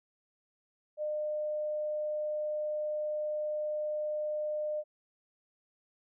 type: tone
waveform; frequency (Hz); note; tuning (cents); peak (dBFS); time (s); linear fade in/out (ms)
sine; 605; D#5; -49; -31; 0.97-4.84; 50
effects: none